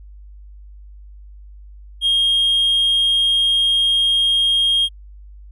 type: tone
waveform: triangle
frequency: 3240 Hz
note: G#7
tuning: 43 cents flat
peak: -11 dBFS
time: 2.01-4.89 s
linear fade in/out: 50 ms
effects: tanh soft clip ceiling -8 dBFS + added 50 Hz sine -37 dBFS peak until 5.51 s